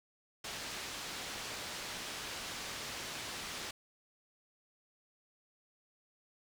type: low-pass noise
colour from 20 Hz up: white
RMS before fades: -43 dBFS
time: 0.44-3.71 s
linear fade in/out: 5 ms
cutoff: 5200 Hz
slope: 12 dB/octave
effects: none